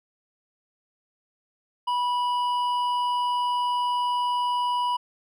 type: tone with hard clipping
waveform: sine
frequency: 980 Hz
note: B5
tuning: 14 cents flat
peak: -24 dBFS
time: 1.87-4.97 s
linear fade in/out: 10 ms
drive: 7 dB
effects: none